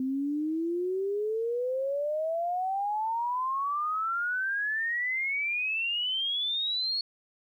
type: exponential sweep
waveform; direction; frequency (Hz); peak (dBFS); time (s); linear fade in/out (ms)
sine; up; 256.7 to 4381; -27; 0-7.01; 2
effects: 11-bit